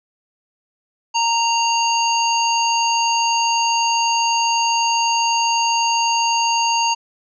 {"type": "harmonic tone", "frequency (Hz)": 928, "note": "A#5", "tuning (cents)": -8, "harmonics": [1, 3, 5, 7], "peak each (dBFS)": [-17, -22, -24, -25], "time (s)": [1.14, 6.95], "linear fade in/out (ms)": 20, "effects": []}